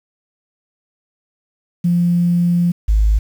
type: tone pair in turn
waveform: sine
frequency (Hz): 173.9 / 52.82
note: F3 / G#1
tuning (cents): -7 / +30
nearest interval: octave + major sixth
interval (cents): 2063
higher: first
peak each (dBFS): -11 / -9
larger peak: second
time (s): 1.84-2.72 / 2.88-3.19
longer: first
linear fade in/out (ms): 10
effects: tanh soft clip ceiling -5 dBFS + 7-bit